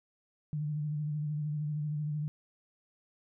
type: tone with vibrato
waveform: sine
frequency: 150 Hz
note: D3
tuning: 37 cents sharp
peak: -31 dBFS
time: 0.53-2.28 s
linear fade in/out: 0 ms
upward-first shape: sine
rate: 13 Hz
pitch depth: 38 cents each way
effects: none